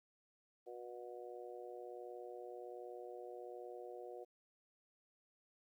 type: harmonic tone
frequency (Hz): 121.3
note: B2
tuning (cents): -31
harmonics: 3 / 4 / 5 / 6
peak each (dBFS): -52 / -51 / -56 / -55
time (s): 0.66-4.25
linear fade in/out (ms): 20
effects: 13-bit